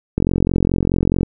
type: click train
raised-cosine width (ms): 3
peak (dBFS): -3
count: 48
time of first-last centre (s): 0.18-1.231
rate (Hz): 44.7
effects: none